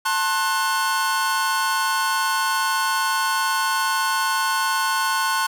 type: chord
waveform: 45% pulse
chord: F# diminished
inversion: first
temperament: just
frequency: 888 / 1065.6 / 1480 Hz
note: A5 / C6 / F#6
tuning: +16 / +31 / 0 cents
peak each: -25 / -23 / -24 dBFS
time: 0.05-5.47 s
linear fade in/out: 10 ms
effects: none